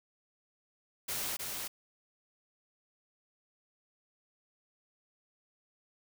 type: noise with echo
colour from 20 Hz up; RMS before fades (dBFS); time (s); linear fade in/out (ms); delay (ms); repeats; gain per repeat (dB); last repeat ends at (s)
white; -36; 1.08-1.37; 10; 310; 1; -3; 1.68
effects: none